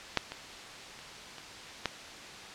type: clicks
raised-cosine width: 0.2 ms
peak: -7 / -21 / -30 / -26 / -11 dBFS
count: 5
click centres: 0.173 / 0.32 / 0.99 / 1.383 / 1.857 s
effects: white hiss -45 dBFS RMS until 2.54 s + low-pass 5000 Hz 12 dB/octave